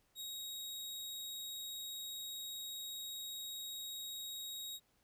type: tone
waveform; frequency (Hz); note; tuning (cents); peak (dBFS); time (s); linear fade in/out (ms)
sawtooth; 3785; A#7; +26; -40; 0.15-4.8; 50
effects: pink hiss -75 dBFS RMS until 5.03 s